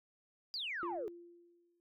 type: exponential sweep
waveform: sine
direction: down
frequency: 4978 to 392 Hz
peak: -37 dBFS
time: 0.54-1.08 s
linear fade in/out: 0 ms
type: tone with exponential decay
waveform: sine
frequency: 345.4 Hz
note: F4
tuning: 19 cents flat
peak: -36 dBFS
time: 0.83-1.8 s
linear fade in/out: 0 ms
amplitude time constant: 210 ms
effects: tanh soft clip ceiling -31 dBFS